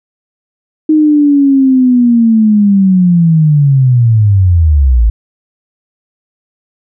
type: linear sweep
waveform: sine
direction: down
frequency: 312.7 to 52.3 Hz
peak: -4 dBFS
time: 0.89-5.1 s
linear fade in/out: 5 ms
effects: none